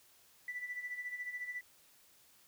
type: tone with tremolo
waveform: sine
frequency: 1975.5 Hz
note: B6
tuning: in tune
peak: -36 dBFS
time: 0.48-1.61 s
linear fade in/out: 2 ms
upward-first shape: sine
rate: 14 Hz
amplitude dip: 70%
effects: tanh soft clip ceiling -32 dBFS + white hiss -65 dBFS RMS until 2.47 s